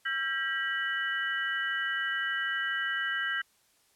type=tone cluster; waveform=sine; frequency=1344 / 1598 / 1925 / 2973 Hz; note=E6 / G6 / B6 / F#7; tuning=+33 / +33 / -45 / +8 cents; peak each=-38 / -31 / -34 / -38 dBFS; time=0.05-3.42 s; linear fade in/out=10 ms; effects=white hiss -67 dBFS RMS until 3.95 s + low-pass 12000 Hz 12 dB/octave